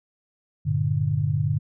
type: chord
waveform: sine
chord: G minor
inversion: none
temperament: equal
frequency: 98 / 116.54 / 146.83 Hz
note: G2 / Bb2 / D3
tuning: 0 / 0 / 0 cents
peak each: -26 / -26 / -23 dBFS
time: 0.65-1.59 s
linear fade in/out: 20 ms
effects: none